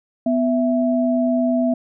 sine tone pair together, 249 / 659.8 Hz, B3 / E5, +14 / +1 cents, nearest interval octave + perfect fourth, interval 1687 cents, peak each -17 / -20 dBFS, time 0.26-1.74 s, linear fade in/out 5 ms, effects none

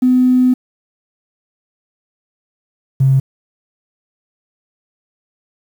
triangle tone pair in turn, 253 / 134.02 Hz, B3 / C3, +42 / +42 cents, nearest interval major seventh, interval 1100 cents, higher first, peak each -4 dBFS, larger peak neither, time 0.02-0.54 / 3-3.2 s, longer first, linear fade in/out 10 ms, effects tanh soft clip ceiling -6 dBFS + 7-bit

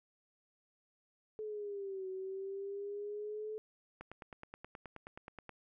sine exponential two-way sweep, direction down then up, 433.7 to 375.1 to 433.7 Hz, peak -39 dBFS, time 1.39-3.58 s, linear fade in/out 0 ms, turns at 2.08 s
click train, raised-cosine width 0.5 ms, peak -32 dBFS, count 15, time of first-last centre 4.01-5.493 s, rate 9.44 Hz
effects none

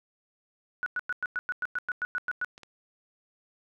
sine tone bursts, 1471 Hz, F#6, 11 cents flat, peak -27 dBFS, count 13, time 0.83-2.446 s, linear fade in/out 0 ms, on 32 ms, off 100 ms
clicks, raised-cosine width 0.2 ms, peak -30 dBFS, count 2, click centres 2.579 / 2.633 s
effects none

